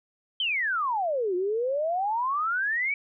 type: exponential two-way sweep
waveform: sine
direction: down then up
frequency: 3195 to 350.3 to 2312 Hz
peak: -24 dBFS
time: 0.4-2.94 s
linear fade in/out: 2 ms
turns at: 1.35 s
effects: none